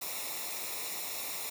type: noise with comb filter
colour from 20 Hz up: white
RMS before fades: -38 dBFS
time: 0.01-1.5 s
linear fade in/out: 10 ms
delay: 0.64 ms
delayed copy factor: -0.7
effects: none